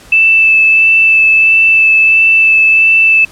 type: tone with vibrato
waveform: sine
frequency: 2637 Hz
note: E7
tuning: in tune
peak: -4 dBFS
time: 0.12-3.25 s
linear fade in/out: 5 ms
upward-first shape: sine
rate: 1.5 Hz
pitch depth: 11 cents each way
effects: pink hiss -38 dBFS RMS until 3.31 s + low-pass 11000 Hz 12 dB/octave